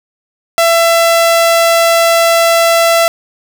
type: tone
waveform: sawtooth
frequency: 670 Hz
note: E5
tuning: 28 cents sharp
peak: -3 dBFS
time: 0.58-3.08 s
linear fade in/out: 0 ms
effects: none